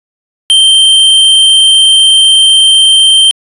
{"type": "tone", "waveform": "square", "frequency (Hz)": 3136, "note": "G7", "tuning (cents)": 0, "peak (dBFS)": -3, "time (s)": [0.5, 3.31], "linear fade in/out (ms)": 0, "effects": ["resampled to 24000 Hz"]}